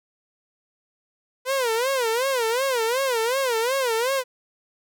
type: tone with vibrato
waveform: sawtooth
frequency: 493.9 Hz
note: B4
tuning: in tune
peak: -17 dBFS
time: 1.45-4.24 s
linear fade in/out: 50 ms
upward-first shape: sine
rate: 2.7 Hz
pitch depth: 180 cents each way
effects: none

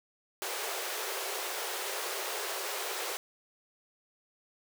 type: high-pass noise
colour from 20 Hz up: pink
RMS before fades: -36 dBFS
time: 0.42-3.17 s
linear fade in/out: 0 ms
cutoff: 360 Hz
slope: 96 dB/octave
effects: none

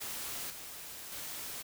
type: noise with level steps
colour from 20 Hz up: white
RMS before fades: -40 / -46 / -42 dBFS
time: 0-1.63 s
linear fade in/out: 20 ms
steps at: 0.5 / 1.12 s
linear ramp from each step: 2 ms
effects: none

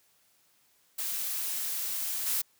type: noise with level steps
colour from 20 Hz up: blue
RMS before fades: -33 / -29 dBFS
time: 0.98-2.42 s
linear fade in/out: 10 ms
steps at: 2.26 s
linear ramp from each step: 10 ms
effects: white hiss -67 dBFS RMS until 2.59 s + high-pass 60 Hz 12 dB/octave

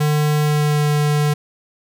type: tone with pitch glide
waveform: square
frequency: 150 to 148.36 Hz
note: D3 to D3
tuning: +37 to +18 cents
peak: -15 dBFS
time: 0-1.34 s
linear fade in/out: 10 ms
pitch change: -19 cents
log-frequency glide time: 0.4-0.89 s
effects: none

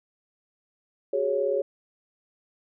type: chord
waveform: sine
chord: F# suspended second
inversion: none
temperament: equal with one note detuned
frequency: 376.9 / 415.3 / 554.4 Hz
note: F#4 / G#4 / C#5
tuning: +32 / 0 / 0 cents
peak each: -30 / -27 / -25 dBFS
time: 1.13-1.62 s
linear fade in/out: 5 ms
effects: none

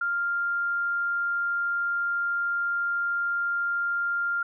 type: tone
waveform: sine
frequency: 1396.9 Hz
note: F6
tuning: in tune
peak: -24 dBFS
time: 0.01-4.43 s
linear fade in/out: 5 ms
effects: none

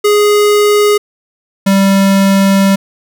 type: tone pair in turn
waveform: square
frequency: 415.3 / 195.43 Hz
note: G#4 / G3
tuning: 0 / -5 cents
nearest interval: octave + minor second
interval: 1305 cents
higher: first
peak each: -7 dBFS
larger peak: neither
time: 0.04-0.98 / 1.66-2.76 s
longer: second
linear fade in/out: 10 ms
effects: none

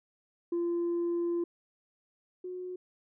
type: tone pair in turn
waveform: sine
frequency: 343.7 / 364.1 Hz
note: F4 / F#4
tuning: -28 / -28 cents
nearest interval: minor second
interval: 100 cents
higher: second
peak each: -26 / -36 dBFS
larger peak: first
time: 0.52-1.44 / 2.44-2.76 s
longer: first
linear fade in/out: 5 ms
effects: tanh soft clip ceiling -26 dBFS

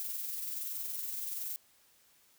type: noise with amplitude modulation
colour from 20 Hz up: violet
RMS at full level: -37 dBFS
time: 0-1.56 s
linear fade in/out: 0 ms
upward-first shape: sine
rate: 21.3 Hz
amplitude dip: 35%
effects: white hiss -66 dBFS RMS until 2.38 s

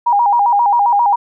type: tone with vibrato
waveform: sine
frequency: 880 Hz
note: A5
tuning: in tune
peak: -9 dBFS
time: 0.06-1.16 s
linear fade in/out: 10 ms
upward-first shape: square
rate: 7.5 Hz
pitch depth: 140 cents each way
effects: none

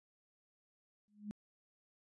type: tone with exponential growth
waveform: sine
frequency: 208.1 Hz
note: G#3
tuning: 4 cents sharp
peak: -37 dBFS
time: 1.08-1.31 s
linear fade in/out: 0 ms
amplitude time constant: 49 ms
effects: resampled to 24000 Hz

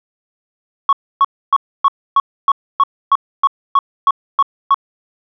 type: tone bursts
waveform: sine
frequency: 1108.7 Hz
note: C#6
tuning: in tune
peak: -5 dBFS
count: 13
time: 0.89-4.744 s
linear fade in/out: 2 ms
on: 38 ms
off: 280 ms
effects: tanh soft clip ceiling -5 dBFS

